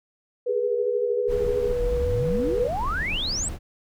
sine tone with vibrato, 487.6 Hz, B4, 22 cents flat, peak -23 dBFS, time 0.46-2.68 s, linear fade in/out 10 ms, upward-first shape sine, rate 5.7 Hz, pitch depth 9 cents each way
sine tone with tremolo, 415.3 Hz, G#4, in tune, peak -22 dBFS, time 0.48-1.73 s, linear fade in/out 20 ms, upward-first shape sine, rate 13 Hz, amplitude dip 70%
brown noise, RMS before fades -31 dBFS, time 1.27-3.59 s, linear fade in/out 50 ms
sine exponential sweep, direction up, 32.7 to 8372 Hz, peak -25 dBFS, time 1.79-3.49 s, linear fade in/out 10 ms
effects none

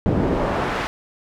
brown noise with band-pass filter sweep, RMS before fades -21 dBFS, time 0.06-0.87 s, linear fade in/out 0 ms, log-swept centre 280 to 1800 Hz, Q 0.78, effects none

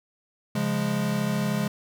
square chord, Db major, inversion none, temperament equal, 138.59 / 174.61 / 207.7 Hz, Db3 / F3 / Ab3, 0 / 0 / 0 cents, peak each -30 / -31 / -27 dBFS, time 0.55-1.68 s, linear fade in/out 5 ms, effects none

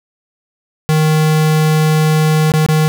square tone with dropouts, 155.56 Hz, D#3, in tune, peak -10 dBFS, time 0.89-2.88 s, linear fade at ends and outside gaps 0 ms, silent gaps 2.519-2.538 / 2.663-2.687 s, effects none

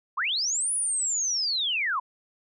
sine linear two-way sweep, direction up then down, 932.3 to 10000 to 932.3 Hz, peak -24 dBFS, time 0.17-2 s, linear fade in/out 10 ms, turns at 0.73 s, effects none

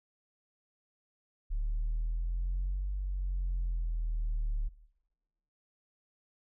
sine exponential two-way sweep, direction up then down, 36.02 to 48.45 to 36.02 Hz, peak -28 dBFS, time 1.5-4.69 s, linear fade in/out 20 ms, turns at 2.93 s, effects noise-tail reverb RT60 0.9 s tail -17 dB re dry + tanh soft clip ceiling -27 dBFS

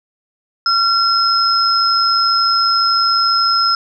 sine tone pair together, 1365 / 5147 Hz, F6 / E8, -40 / -42 cents, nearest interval octave + major seventh, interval 2298 cents, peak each -14 dBFS, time 0.66-3.75 s, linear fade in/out 2 ms, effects none

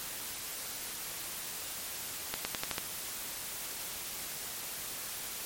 accelerating click train, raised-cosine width 0.2 ms, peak -14 dBFS, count 6, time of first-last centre 2.34-2.782 s, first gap 110 ms, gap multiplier 0.89, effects white hiss -40 dBFS RMS until 5.45 s + MP3 64 kbps

